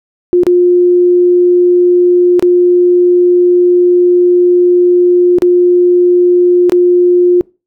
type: tone with dropouts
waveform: sine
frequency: 355.3 Hz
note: F4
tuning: 30 cents sharp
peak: -4 dBFS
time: 0.33-7.41 s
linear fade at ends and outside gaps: 0 ms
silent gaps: 0.434-0.467 / 2.395-2.425 / 5.385-5.421 / 6.696-6.721 s
effects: noise-tail reverb RT60 0.3 s tail -25 dB re dry